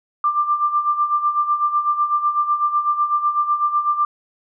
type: tone with tremolo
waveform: sine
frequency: 1186 Hz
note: D6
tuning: 17 cents sharp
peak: -13 dBFS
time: 0.24-4.05 s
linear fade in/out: 2 ms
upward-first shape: sine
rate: 8 Hz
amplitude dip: 70%
effects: none